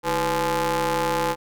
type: ring-modulated tone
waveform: sawtooth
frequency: 177.9 Hz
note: F3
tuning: 32 cents sharp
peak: -14 dBFS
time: 0.03-1.36 s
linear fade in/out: 50 ms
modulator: 678 Hz
effects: none